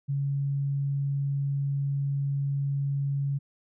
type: tone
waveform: sine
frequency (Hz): 139.8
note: C#3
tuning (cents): +15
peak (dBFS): -25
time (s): 0.08-3.39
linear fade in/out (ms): 20
effects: none